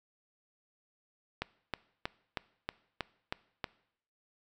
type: click train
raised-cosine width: 0.3 ms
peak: -17 dBFS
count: 8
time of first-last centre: 1.42-3.642 s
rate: 3.15 Hz
effects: noise-tail reverb RT60 0.7 s tail -21 dB re dry